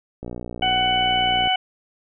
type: click train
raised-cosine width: 2 ms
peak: -19 dBFS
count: 76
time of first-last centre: 0.23-1.474 s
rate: 60.3 Hz
type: harmonic tone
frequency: 747 Hz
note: F#5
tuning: 16 cents sharp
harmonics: 1 / 2 / 3 / 4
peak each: -20 / -30 / -27 / -21 dBFS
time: 0.62-1.56 s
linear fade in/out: 5 ms
effects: none